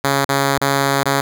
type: tone with dropouts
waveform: 5% pulse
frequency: 138.59 Hz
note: C#3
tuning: in tune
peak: -3 dBFS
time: 0.04-1.21 s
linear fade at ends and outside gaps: 5 ms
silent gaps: 0.248-0.29 / 0.581-0.614 / 1.034-1.056 s
effects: none